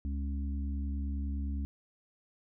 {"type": "harmonic tone", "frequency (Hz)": 69.8, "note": "C#2", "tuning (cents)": 13, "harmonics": [1, 3, 4], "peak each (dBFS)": [-32, -42, -44], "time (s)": [0.05, 1.65], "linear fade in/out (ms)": 0, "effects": []}